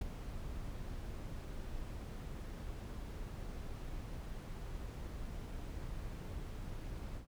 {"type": "noise with ADSR envelope", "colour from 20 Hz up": "brown", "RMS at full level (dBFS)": -35, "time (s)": [0.01, 7.27], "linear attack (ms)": 7, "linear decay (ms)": 11, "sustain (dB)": -9, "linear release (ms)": 110, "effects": []}